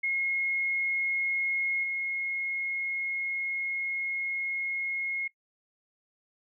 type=tone with level steps; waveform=sine; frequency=2159 Hz; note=C#7; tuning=46 cents flat; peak=-26 / -29 dBFS; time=0.03-5.28 s; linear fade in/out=10 ms; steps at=1.83 s; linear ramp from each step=10 ms; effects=noise-tail reverb RT60 0.1 s tail -19 dB re dry

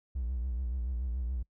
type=tone with vibrato; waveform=triangle; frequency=61.74 Hz; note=B1; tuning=in tune; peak=-28 dBFS; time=0.15-1.43 s; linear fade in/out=10 ms; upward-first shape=sine; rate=7 Hz; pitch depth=120 cents each way; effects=noise-tail reverb RT60 0.1 s tail -26 dB re dry + tanh soft clip ceiling -25 dBFS

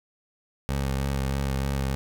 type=tone with vibrato; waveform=20% pulse; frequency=67.9 Hz; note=C#2; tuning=35 cents flat; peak=-20 dBFS; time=0.69-1.95 s; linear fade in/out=0 ms; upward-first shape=sine; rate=3.2 Hz; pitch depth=28 cents each way; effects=none

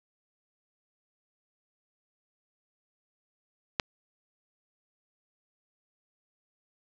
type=click; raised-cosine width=0.2 ms; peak=-7 dBFS; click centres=3.798 s; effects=low-pass 5000 Hz 12 dB/octave + 7-bit

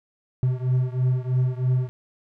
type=beating tone pair; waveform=triangle; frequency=126.2 / 129.3 Hz; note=B2 / C3; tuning=+38 / -20 cents; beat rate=3.1 Hz; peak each=-20 / -22 dBFS; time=0.43-1.89 s; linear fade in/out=0 ms; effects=none

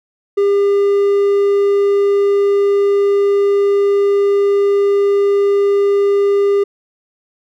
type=tone; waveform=triangle; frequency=401.7 Hz; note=G4; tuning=42 cents sharp; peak=-8 dBFS; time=0.37-6.64 s; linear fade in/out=10 ms; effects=none

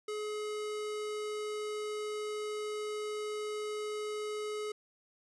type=tone; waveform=square; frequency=423.3 Hz; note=G#4; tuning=33 cents sharp; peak=-36 dBFS; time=0.08-4.72 s; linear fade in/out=5 ms; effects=resampled to 24000 Hz

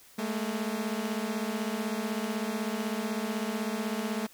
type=beating tone pair; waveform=sawtooth; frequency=209.7 / 225.7 Hz; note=G#3 / A3; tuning=+17 / +44 cents; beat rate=16 Hz; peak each=-29 dBFS; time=0.18-4.27 s; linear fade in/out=10 ms; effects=white hiss -56 dBFS RMS until 4.33 s

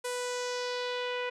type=tone with low-pass filter sweep; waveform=sawtooth; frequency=493.9 Hz; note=B4; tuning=in tune; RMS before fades=-34 dBFS; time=0.04-1.3 s; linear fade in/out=10 ms; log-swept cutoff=9900 to 2500 Hz; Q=2.2; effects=none

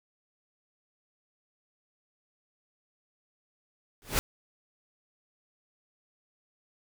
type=noise with exponential growth; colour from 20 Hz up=pink; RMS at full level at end=-21 dBFS; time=4.02-4.19 s; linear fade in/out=0 ms; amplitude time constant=36 ms; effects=none

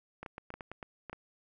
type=clicks; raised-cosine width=0.5 ms; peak=-27 dBFS; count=10; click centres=0.23 / 0.262 / 0.381 / 0.504 / 0.54 / 0.608 / 0.716 / 0.828 / 1.097 / 1.13 s; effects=none

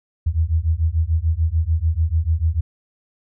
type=beating tone pair; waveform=sine; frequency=77.78 / 84.58 Hz; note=D#2 / E2; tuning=0 / +45 cents; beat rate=6.8 Hz; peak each=-19 dBFS; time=0.26-2.61 s; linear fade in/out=10 ms; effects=none

